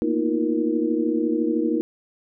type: tone cluster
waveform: sine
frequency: 230.1 / 242.3 / 316 / 349.6 / 471.1 Hz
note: A#3 / B3 / D#4 / F4 / A#4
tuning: -22 / -33 / +27 / +2 / +18 cents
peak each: -29 / -28 / -22 / -27 / -28 dBFS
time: 0.02-1.81 s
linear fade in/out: 0 ms
effects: none